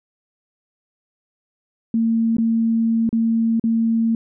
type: tone with dropouts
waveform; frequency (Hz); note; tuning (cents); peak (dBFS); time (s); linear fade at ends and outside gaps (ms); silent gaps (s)
sine; 227.2; A#3; -44; -15; 1.94-4.15; 2; 2.368-2.383 / 3.092-3.128 / 3.597-3.639
effects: none